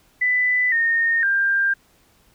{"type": "tone with pitch steps", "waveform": "sine", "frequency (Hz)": [1994, 1839, 1593], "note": ["B6", "A#6", "G6"], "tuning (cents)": [16, -24, 27], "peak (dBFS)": -16, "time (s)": [0.21, 1.74], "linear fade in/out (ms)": 10, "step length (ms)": 510, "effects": ["pink hiss -58 dBFS RMS until 2.34 s"]}